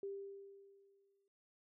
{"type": "tone with exponential decay", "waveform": "sine", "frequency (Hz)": 395.8, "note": "G4", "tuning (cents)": 17, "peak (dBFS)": -40, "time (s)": [0.03, 1.28], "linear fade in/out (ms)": 2, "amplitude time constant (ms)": 270, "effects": ["noise-tail reverb RT60 0.5 s tail -22 dB re dry"]}